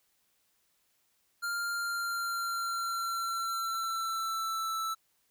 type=tone with pitch glide; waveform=square; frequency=1396.9 to 1320 Hz; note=F6 to E6; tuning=0 to +2 cents; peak=-32 dBFS; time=1.42-4.95 s; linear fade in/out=20 ms; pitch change=-98 cents; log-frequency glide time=1.71-4.79 s; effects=white hiss -73 dBFS RMS until 5.3 s